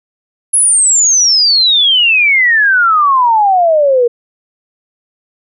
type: exponential sweep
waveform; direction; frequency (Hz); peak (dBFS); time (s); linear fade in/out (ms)
sine; down; 10730 to 466.2; -6; 0.53-4.08; 10
effects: none